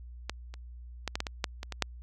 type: clicks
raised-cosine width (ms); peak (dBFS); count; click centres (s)
0.2; -15 / -28 / -14 / -14 / -14 / -17 / -10 / -20 / -20 / -8; 10; 0.296 / 0.54 / 1.077 / 1.155 / 1.204 / 1.268 / 1.442 / 1.631 / 1.723 / 1.823
effects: added 60 Hz sine -43 dBFS peak until 2.02 s